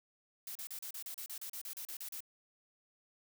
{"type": "noise bursts", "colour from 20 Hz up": "blue", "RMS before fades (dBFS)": -44, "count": 15, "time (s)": [0.47, 2.205], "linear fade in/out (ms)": 2, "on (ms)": 83, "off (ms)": 35, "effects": []}